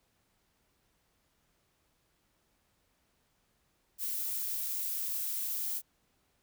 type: noise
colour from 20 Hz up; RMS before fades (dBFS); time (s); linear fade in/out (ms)
violet; -35; 3.98-5.82; 50
effects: pink hiss -74 dBFS RMS until 6.42 s